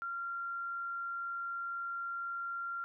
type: tone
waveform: sine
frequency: 1381 Hz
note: F6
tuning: 20 cents flat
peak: -36 dBFS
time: 0.02-2.84 s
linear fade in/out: 0 ms
effects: none